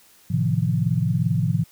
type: chord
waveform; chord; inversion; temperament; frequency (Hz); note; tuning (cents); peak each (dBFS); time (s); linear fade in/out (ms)
sine; F dominant seventh; first; equal with one note detuned; 110 / 130.81 / 155.56 / 173.11; A2 / C3 / Eb3 / F3; 0 / 0 / 0 / -15; -24; 0.3-1.64; 10
effects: white hiss -54 dBFS RMS until 1.71 s